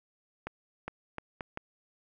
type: accelerating click train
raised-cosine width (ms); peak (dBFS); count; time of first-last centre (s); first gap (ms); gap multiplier
0.5; -21; 5; 0.47-1.574; 410; 0.74
effects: none